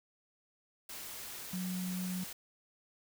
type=tone in noise; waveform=sine; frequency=183.1 Hz; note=F#3; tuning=18 cents flat; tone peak=-35 dBFS; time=1.53-2.24 s; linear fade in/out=5 ms; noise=white; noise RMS=-45 dBFS; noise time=0.89-2.33 s; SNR=+7 dB; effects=none